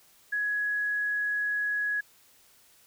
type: tone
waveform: sine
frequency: 1675 Hz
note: G#6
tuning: 14 cents sharp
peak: -26 dBFS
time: 0.32-2.01 s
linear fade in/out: 10 ms
effects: white hiss -60 dBFS RMS until 2.86 s